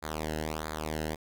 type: tone with flanger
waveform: sawtooth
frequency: 77.78 Hz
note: D#2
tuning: in tune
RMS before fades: -35 dBFS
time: 0.02-1.16 s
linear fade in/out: 20 ms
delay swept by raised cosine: 0.35 to 0.87 ms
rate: 1.5 Hz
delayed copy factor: -0.85
effects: none